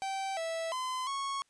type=tone with pitch steps; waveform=45% pulse; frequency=776 / 656 / 1024 / 1102 Hz; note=G5 / E5 / C6 / C#6; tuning=-18 / -9 / -38 / -11 cents; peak=-33 dBFS; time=0.02-1.42 s; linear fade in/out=0 ms; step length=350 ms; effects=white hiss -72 dBFS RMS until 1.49 s + resampled to 22050 Hz